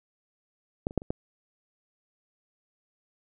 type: clicks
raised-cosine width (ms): 2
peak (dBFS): -14 / -28 / -10 / -29 / -15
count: 5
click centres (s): 0.869 / 0.909 / 0.977 / 1.019 / 1.105
effects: none